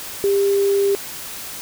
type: tone in noise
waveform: sine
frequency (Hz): 398.2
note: G4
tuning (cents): +27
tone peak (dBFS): -14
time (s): 0.24-0.95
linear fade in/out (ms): 0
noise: white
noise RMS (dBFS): -32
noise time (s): 0-1.61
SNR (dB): +15
effects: none